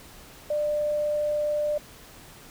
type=tone; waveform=sine; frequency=596 Hz; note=D5; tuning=25 cents sharp; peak=-23 dBFS; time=0.5-1.78 s; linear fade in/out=5 ms; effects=pink hiss -48 dBFS RMS until 2.5 s